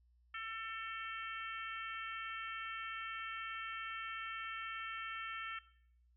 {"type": "harmonic tone", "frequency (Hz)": 447.2, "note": "A4", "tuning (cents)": 28, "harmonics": [3, 4, 5, 6, 7], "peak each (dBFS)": [-45, -47, -49, -51, -52], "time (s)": [0.34, 5.59], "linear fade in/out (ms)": 5, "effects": ["noise-tail reverb RT60 0.7 s tail -19 dB re dry", "added 60 Hz sine -67 dBFS peak until 6.16 s"]}